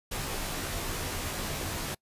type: noise with comb filter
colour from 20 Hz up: pink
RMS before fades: -34 dBFS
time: 0.11-1.95 s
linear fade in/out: 10 ms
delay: 17 ms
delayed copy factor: -0.95
effects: noise-tail reverb RT60 0.1 s tail -25 dB re dry + resampled to 32000 Hz